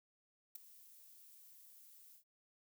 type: noise with ADSR envelope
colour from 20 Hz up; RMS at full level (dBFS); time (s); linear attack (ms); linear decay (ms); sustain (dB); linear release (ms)
violet; -44; 0.55-2.24; 7; 8; -17; 93
effects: none